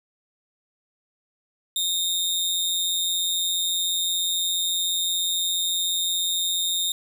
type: tone with amplitude modulation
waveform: sawtooth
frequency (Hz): 3686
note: A#7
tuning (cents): -20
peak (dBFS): -17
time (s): 1.76-6.92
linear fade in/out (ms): 2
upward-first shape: sine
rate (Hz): 177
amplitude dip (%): 50
effects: none